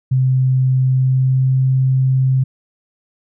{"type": "tone with pitch glide", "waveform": "sine", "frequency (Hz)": [130, 131.28], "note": ["C3", "C3"], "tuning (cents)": [-11, 6], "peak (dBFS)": -11, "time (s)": [0.11, 2.44], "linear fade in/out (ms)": 10, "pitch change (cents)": 17, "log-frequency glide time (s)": [0.88, 1.62], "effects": []}